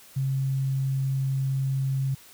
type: tone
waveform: sine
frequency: 134.5 Hz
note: C3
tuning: 48 cents sharp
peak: -23 dBFS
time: 0.16-2.15 s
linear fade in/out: 10 ms
effects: white hiss -51 dBFS RMS until 2.33 s